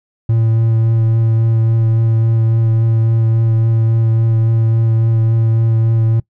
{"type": "tone with vibrato", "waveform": "triangle", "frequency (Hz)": 113.1, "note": "A2", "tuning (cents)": 48, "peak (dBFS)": -8, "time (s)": [0.29, 6.2], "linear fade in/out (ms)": 5, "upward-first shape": "triangle", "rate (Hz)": 3.6, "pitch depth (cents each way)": 15, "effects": ["noise-tail reverb RT60 0.1 s tail -22 dB re dry"]}